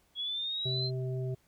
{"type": "linear sweep", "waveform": "sine", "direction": "up", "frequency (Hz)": [3322, 4159], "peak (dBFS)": -32, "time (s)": [0.15, 0.91], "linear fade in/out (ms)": 50}
{"type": "harmonic tone", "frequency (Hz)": 128.9, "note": "C3", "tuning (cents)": -26, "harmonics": [1, 3, 5], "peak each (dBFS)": [-32, -39, -46], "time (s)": [0.65, 1.35], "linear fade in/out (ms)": 10}
{"effects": ["pink hiss -69 dBFS RMS until 1.47 s"]}